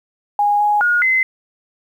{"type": "tone with pitch steps", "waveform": "sine", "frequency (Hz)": [823, 832, 1437, 2052], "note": ["G#5", "G#5", "F6", "C7"], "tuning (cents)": [-16, 3, 49, -34], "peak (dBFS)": -12, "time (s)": [0.39, 1.23], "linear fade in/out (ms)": 2, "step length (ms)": 210, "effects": ["8-bit"]}